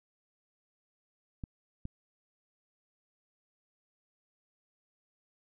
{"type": "clicks", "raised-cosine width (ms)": 5, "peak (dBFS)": -26, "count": 2, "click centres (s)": [1.438, 1.854], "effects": []}